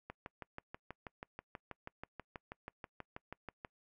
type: click train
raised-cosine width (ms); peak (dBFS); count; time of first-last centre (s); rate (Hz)
0.5; -29; 23; 0.1-3.648; 6.2
effects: noise-tail reverb RT60 0.1 s tail -25 dB re dry